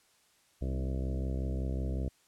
harmonic tone with a mistuned harmonic, 65.41 Hz, C2, in tune, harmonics 1 / 2 / 3 / 4 / 5 / 6 / 7 / 8 / 9 / 10, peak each -32 / -38 / -42 / -44 / -46 / -48 / -49 / -50 / -51 / -52 dBFS, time 0.61-2.09 s, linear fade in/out 10 ms, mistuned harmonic 4, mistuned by +18 cents, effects white hiss -67 dBFS RMS until 2.27 s + low-pass 10000 Hz 12 dB/octave

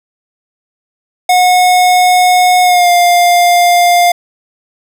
square tone with pitch glide, 727 to 702.6 Hz, F#5 to F5, -31 to +10 cents, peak -6 dBFS, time 1.29-4.12 s, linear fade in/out 5 ms, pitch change -59 cents, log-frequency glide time 2.63-2.9 s, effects none

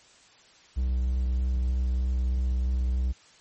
triangle tone with vibrato, 63 Hz, B1, 35 cents sharp, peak -21 dBFS, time 0.76-3.13 s, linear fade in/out 20 ms, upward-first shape sine, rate 3.2 Hz, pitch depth 14 cents each way, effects white hiss -56 dBFS RMS until 3.4 s + MP3 32 kbps

